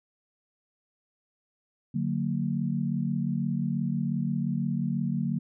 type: chord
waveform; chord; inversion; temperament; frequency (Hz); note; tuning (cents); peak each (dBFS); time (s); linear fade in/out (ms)
sine; D augmented; none; just; 146.83 / 183.54 / 229.4; D3 / F#3 / A#3; 0 / -14 / -28; -30; 1.94-5.39; 10
effects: none